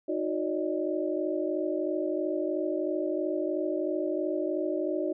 sine tone cluster, 310.8 / 363.8 / 572 / 615 Hz, D#4 / F#4 / D5 / D#5, -2 / -29 / -46 / -20 cents, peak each -32 / -31 / -34 / -34 dBFS, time 0.08-5.13 s, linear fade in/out 10 ms, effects none

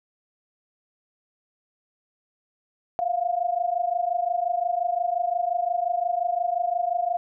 sine tone pair together, 689.3 / 715 Hz, F5 / F5, -23 / +41 cents, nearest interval minor second, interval 64 cents, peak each -25 dBFS, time 2.99-7.17 s, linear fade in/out 0 ms, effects none

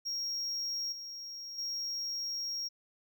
triangle tone with level steps, 5588 Hz, F8, in tune, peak -32 / -40 / -33 dBFS, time 0.05-2.69 s, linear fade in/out 20 ms, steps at 0.92 / 1.58 s, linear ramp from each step 5 ms, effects none

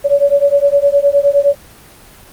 sine beating tone pair, 562 / 571.7 Hz, C#5 / D5, +24 / -47 cents, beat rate 9.7 Hz, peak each -11 dBFS, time 0.04-1.55 s, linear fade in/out 20 ms, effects pink hiss -40 dBFS RMS until 2.32 s + Opus 24 kbps

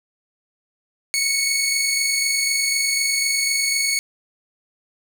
15% pulse tone pair together, 2192 / 2216 Hz, C#7 / C#7, -20 / -1 cents, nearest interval unison, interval 19 cents, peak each -20 / -13 dBFS, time 1.14-3.99 s, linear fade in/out 0 ms, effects none

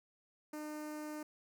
sawtooth tone with notch filter, 303 Hz, D#4, 46 cents flat, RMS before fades -44 dBFS, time 0.53-1.23 s, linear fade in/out 5 ms, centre 3400 Hz, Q 1, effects none

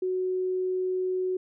sine tone, 370 Hz, F#4, in tune, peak -25 dBFS, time 0.02-1.37 s, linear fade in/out 5 ms, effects none

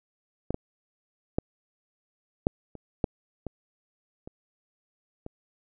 clicks, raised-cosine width 2 ms, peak -15 / -16 / -11 / -8 / -28 / -10 / -20 / -27 / -24 dBFS, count 9, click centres 0.506 / 0.544 / 1.385 / 2.469 / 2.753 / 3.042 / 3.467 / 4.275 / 5.264 s, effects none

